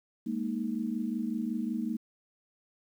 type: chord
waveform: sine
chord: Ab suspended second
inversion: none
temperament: equal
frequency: 207.7 / 233.1 / 311.1 Hz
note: Ab3 / Bb3 / Eb4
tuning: 0 / 0 / 0 cents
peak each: -35 / -32 / -37 dBFS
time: 0.26-1.97 s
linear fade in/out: 10 ms
effects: 10-bit